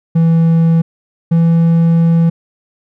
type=tone pair in turn; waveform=triangle; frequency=164.81 / 166.44 Hz; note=E3 / E3; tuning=0 / +17 cents; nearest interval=unison; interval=17 cents; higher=second; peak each=-5 dBFS; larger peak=neither; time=0.15-0.82 / 1.31-2.3 s; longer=second; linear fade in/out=10 ms; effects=none